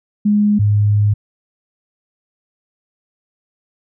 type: tone pair in turn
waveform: sine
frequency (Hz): 207.7 / 103.85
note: G#3 / G#2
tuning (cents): 0 / 0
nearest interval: octave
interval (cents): 1200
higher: first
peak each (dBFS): -10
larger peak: neither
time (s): 0.25-0.59 / 0.59-1.14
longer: second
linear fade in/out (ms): 10
effects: none